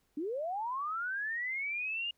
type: linear sweep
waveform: sine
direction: up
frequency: 277.2 to 2866 Hz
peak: -33 dBFS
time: 0.17-2.11 s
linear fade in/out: 5 ms
effects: pink hiss -75 dBFS RMS until 2.17 s